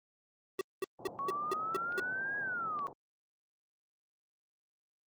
square tone bursts, 382.7 Hz, G4, 42 cents flat, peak -32 dBFS, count 7, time 0.59-1.997 s, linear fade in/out 2 ms, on 21 ms, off 210 ms
white band-pass noise, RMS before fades -50 dBFS, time 0.99-2.93 s, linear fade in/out 2 ms, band 110 to 940 Hz, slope 48 dB/octave
sine exponential two-way sweep, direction up then down, 1098 to 1662 to 1098 Hz, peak -34 dBFS, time 1.19-2.87 s, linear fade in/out 0 ms, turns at 2.38 s
clicks, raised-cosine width 0.3 ms, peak -35 dBFS, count 2, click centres 1.923 / 2.791 s
effects Opus 24 kbps

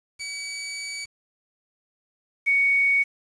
20% pulse / sine tone pair in turn, 2279 / 2233 Hz, C#7 / C#7, +47 / +12 cents, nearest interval unison, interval 35 cents, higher first, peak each -26 / -17 dBFS, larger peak second, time 0.19-1.06 / 2.46-3.04 s, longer first, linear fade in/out 20 ms, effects resampled to 22050 Hz + 8-bit

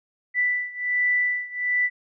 sine beating tone pair, 1978 / 1979.3 Hz, B6 / B6, +2 / +3 cents, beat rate 1.3 Hz, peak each -23 / -25 dBFS, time 0.34-1.9 s, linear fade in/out 50 ms, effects none

